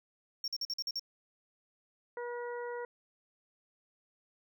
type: tone bursts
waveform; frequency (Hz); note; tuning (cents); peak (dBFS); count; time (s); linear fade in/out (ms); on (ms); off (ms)
triangle; 5510; F8; -24; -32; 7; 0.44-0.995; 2; 39; 47
type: harmonic tone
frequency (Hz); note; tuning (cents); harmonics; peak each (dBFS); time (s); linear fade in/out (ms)
481.6; B4; -44; 1 / 2 / 3 / 4; -38 / -44 / -48 / -50; 2.17-2.85; 2
effects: none